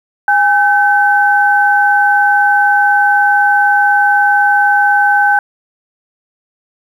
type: tone pair together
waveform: sine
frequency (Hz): 817 / 1533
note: G#5 / G6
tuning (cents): -29 / -39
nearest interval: major seventh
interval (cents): 1090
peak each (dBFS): -10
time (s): 0.28-5.39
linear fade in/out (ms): 2
effects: 7-bit